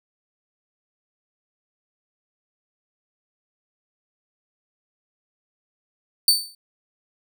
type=tone with exponential decay; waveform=sawtooth; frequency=4548 Hz; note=C#8; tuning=44 cents sharp; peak=-7 dBFS; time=6.28-6.55 s; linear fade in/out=2 ms; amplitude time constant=57 ms; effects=none